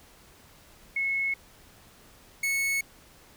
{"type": "tone pair in turn", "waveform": ["sine", "45% pulse"], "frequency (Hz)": [2187, 2202], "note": ["C#7", "C#7"], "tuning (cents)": [-24, -12], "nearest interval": "unison", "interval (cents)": 12, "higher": "second", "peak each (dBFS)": -25, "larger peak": "neither", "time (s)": [[0.96, 1.34], [2.43, 2.81]], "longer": "neither", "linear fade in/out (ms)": 5, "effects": ["pink hiss -55 dBFS RMS until 3.36 s"]}